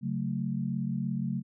sine chord, F# minor, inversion second, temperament just, 138.75 / 185 / 222 Hz, C#3 / F#3 / A3, +2 / 0 / +16 cents, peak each -33 dBFS, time 0.01-1.43 s, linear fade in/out 50 ms, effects none

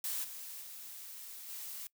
blue noise with level steps, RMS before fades -37 / -46 / -48 / -44 dBFS, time 0.04-1.87 s, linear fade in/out 2 ms, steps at 0.23 / 0.61 / 1.48 s, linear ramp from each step 20 ms, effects noise-tail reverb RT60 0.1 s tail -22 dB re dry

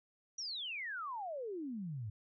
sine exponential sweep, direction down, 5920 to 99.2 Hz, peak -39 dBFS, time 0.38-2.1 s, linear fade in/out 5 ms, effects none

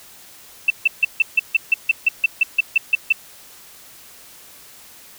sine tone bursts, 2667 Hz, E7, 20 cents sharp, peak -10 dBFS, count 15, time 0.68-3.125 s, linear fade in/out 5 ms, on 23 ms, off 150 ms, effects white hiss -44 dBFS RMS until 5.18 s

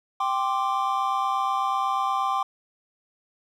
triangle chord, G suspended fourth, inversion none, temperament equal, 784 / 1046.5 / 1174.7 Hz, G5 / C6 / D6, 0 / 0 / 0 cents, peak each -25 dBFS, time 0.2-2.43 s, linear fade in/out 5 ms, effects none

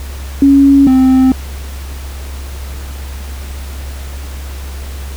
sine / triangle tone pair in turn, 277.2 / 260.6 Hz, C#4 / C4, 0 / -7 cents, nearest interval minor second, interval 107 cents, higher first, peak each -3 dBFS, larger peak neither, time 0.42-0.87 / 0.87-1.32 s, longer neither, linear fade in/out 2 ms, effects added 68 Hz sine -22 dBFS peak until 5.16 s + pink hiss -33 dBFS RMS until 5.16 s

